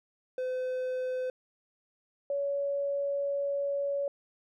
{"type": "tone pair in turn", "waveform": ["triangle", "sine"], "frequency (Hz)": [510, 563.1], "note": ["C5", "C#5"], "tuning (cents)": [-44, 27], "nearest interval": "major second", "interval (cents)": 171, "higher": "second", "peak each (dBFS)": -28, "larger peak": "neither", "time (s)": [[0.38, 1.3], [2.3, 4.08]], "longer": "second", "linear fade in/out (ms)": 2, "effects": []}